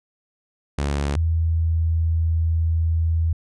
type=tone pair in turn; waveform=sawtooth / sine; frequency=71.2 / 81.84 Hz; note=C#2 / E2; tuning=+47 / -12 cents; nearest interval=major second; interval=241 cents; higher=second; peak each=-17 dBFS; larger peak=neither; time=0.78-1.16 / 1.16-3.33 s; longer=second; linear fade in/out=5 ms; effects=resampled to 22050 Hz